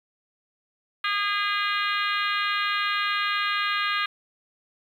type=harmonic tone; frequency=408.2 Hz; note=G#4; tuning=30 cents flat; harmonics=3 / 4 / 5 / 6 / 7 / 8 / 9 / 10; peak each=-27 / -29 / -31 / -33 / -34 / -35 / -36 / -37 dBFS; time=1.04-4.06 s; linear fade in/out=5 ms; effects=9-bit